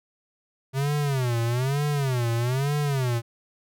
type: tone with vibrato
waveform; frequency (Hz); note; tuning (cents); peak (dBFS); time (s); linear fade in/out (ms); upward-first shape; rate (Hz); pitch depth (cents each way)
square; 130.81; C3; 0; -23; 0.73-3.22; 50; sine; 1.1; 210
effects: none